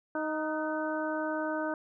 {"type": "harmonic tone with a mistuned harmonic", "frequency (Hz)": 311.1, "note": "D#4", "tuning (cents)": 0, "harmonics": [1, 2, 3, 4, 5], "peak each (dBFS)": [-34, -34, -38, -41, -38], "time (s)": [0.15, 1.74], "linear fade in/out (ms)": 2, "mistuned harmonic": 5, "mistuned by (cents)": -42, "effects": []}